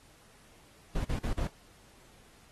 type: noise bursts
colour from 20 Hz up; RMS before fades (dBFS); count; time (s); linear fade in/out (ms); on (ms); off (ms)
brown; -31; 4; 0.95-1.474; 5; 98; 44
effects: pink hiss -60 dBFS RMS until 2.51 s + AAC 32 kbps